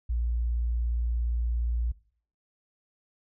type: tone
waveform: sine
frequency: 58.6 Hz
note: A#1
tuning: 10 cents sharp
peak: -25 dBFS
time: 0.09-1.92 s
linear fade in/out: 10 ms
effects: noise-tail reverb RT60 0.5 s tail -20 dB re dry